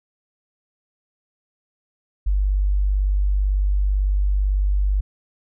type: tone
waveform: sine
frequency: 49 Hz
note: G1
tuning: in tune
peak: -16 dBFS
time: 2.26-5.01 s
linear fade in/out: 10 ms
effects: none